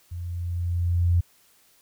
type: tone with level ramp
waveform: sine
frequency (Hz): 86.9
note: F2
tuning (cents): -8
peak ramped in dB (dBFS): -31 to -16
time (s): 0.11-1.21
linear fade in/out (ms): 10
effects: white hiss -60 dBFS RMS until 1.81 s